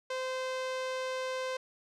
sawtooth tone, 517 Hz, C5, 21 cents flat, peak -29 dBFS, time 0.1-1.57 s, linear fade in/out 5 ms, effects low-pass 6000 Hz 12 dB/octave

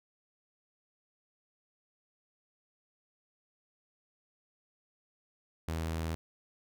sawtooth tone, 81.1 Hz, E2, 28 cents flat, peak -29 dBFS, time 5.68-6.15 s, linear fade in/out 0 ms, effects none

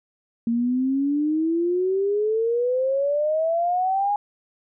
sine exponential sweep, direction up, 229.3 to 830.6 Hz, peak -19 dBFS, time 0.47-4.16 s, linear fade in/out 2 ms, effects none

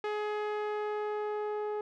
sawtooth tone with low-pass filter sweep, 420.9 Hz, G#4, 23 cents sharp, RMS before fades -34 dBFS, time 0.04-1.81 s, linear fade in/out 2 ms, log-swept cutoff 2600 to 910 Hz, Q 0.76, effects none

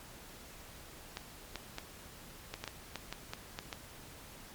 clicks, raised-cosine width 0.2 ms, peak -21 dBFS, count 11, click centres 1.171 / 1.557 / 1.784 / 2.54 / 2.64 / 2.677 / 2.957 / 3.126 / 3.335 / 3.589 / 3.728 s, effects pink hiss -52 dBFS RMS until 4.54 s + MP3 96 kbps

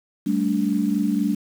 sine chord, G suspended second, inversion none, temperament equal with one note detuned, 196 / 220 / 289.1 Hz, G3 / A3 / D4, 0 / 0 / -27 cents, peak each -23 dBFS, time 0.26-1.35 s, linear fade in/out 10 ms, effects 7-bit

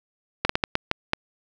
slowing click train, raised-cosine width 0.3 ms, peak -4 dBFS, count 7, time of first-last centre 0.45-1.134 s, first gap 44 ms, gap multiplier 1.38, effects none

